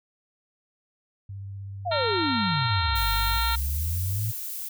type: tone with vibrato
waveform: sine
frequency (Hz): 98.5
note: G2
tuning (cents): +9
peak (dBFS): -34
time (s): 1.29-3.38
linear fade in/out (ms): 5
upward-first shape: sine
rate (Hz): 16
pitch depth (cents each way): 15
type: exponential two-way sweep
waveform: sine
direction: down then up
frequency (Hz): 749 to 45.96 to 113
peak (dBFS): -25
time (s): 1.85-4.32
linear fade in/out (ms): 20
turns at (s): 3.09
type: harmonic tone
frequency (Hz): 458.9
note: A#4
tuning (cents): -27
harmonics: 2 / 3 / 4 / 5 / 6 / 7 / 8 / 9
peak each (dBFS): -30 / -29 / -36 / -37 / -39 / -38 / -34 / -32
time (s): 1.91-3.56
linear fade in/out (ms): 10
type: noise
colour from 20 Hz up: violet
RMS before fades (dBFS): -34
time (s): 2.95-4.69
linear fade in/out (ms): 10
effects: none